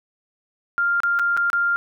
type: tone with dropouts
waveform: sine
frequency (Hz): 1396.9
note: F6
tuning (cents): 0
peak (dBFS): -17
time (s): 0.78-1.76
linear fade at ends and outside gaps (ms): 0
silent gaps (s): 1.003-1.034 / 1.19-1.195 / 1.367-1.374 / 1.501-1.531
effects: none